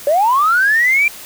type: linear sweep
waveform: sine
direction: up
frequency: 549 to 2390 Hz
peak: -9 dBFS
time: 0.07-1.08 s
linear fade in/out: 2 ms
effects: tanh soft clip ceiling -5 dBFS + white hiss -34 dBFS RMS until 1.25 s